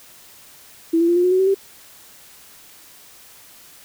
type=tone with pitch steps; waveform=sine; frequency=329.6 / 337.7 / 346 / 354.5 / 363.2 / 372.1 / 381.2 / 390.6 Hz; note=E4 / E4 / F4 / F4 / F#4 / F#4 / G4 / G4; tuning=0 / +42 / -16 / +26 / -32 / +10 / -48 / -6 cents; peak=-13 dBFS; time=0.93-1.546 s; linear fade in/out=10 ms; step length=77 ms; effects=white hiss -46 dBFS RMS until 3.84 s